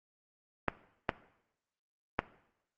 clicks, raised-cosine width 0.5 ms, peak -12 dBFS, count 3, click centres 0.683 / 1.092 / 2.191 s, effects noise-tail reverb RT60 0.8 s tail -17 dB re dry + Opus 24 kbps

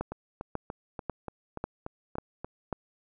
two click trains, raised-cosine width 1 ms, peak -22 / -17 dBFS, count 9 / 6, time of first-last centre 0.12-2.446 / 0.01-2.727 s, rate 3.44 / 1.84 Hz, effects none

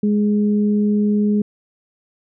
sine tone pair together, 207.7 / 417 Hz, G#3 / G#4, 0 / +7 cents, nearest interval octave, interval 1207 cents, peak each -14 / -24 dBFS, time 0.03-1.42 s, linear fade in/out 5 ms, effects none

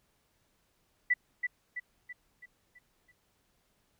sine tone with echo, 1974 Hz, B6, 1 cent flat, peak -22 dBFS, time 1.1-1.14 s, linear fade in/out 10 ms, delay 330 ms, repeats 6, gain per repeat -6 dB, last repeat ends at 3.12 s, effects pink hiss -73 dBFS RMS until 3.99 s

